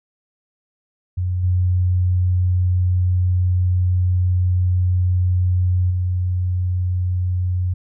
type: tone with level steps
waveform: sine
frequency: 90.6 Hz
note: F#2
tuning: 36 cents flat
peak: -18 / -14 / -17 dBFS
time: 1.17-7.74 s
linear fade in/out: 10 ms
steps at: 1.43 / 5.9 s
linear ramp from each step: 10 ms
effects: none